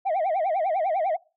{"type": "tone with vibrato", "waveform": "sine", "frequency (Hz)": 698.5, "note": "F5", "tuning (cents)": 0, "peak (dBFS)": -19, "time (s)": [0.05, 1.17], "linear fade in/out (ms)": 20, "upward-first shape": "sine", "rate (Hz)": 10, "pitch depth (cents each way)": 220, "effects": ["noise-tail reverb RT60 0.3 s tail -23 dB re dry", "tanh soft clip ceiling -20 dBFS"]}